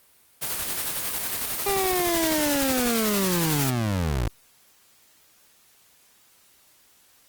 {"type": "noise with tremolo", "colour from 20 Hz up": "white", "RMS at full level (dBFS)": -27, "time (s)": [0.41, 3.71], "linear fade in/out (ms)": 20, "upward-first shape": "square", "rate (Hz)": 11, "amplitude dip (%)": 30}
{"type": "linear sweep", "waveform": "25% pulse", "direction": "down", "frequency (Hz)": [402.8, 51], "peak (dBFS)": -19, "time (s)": [1.66, 4.28], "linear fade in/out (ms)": 5}
{"type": "noise bursts", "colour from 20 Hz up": "pink", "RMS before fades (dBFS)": -33, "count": 16, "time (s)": [1.68, 2.876], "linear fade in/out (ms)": 0, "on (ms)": 26, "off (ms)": 52}
{"effects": ["white hiss -58 dBFS RMS until 7.28 s", "Opus 32 kbps"]}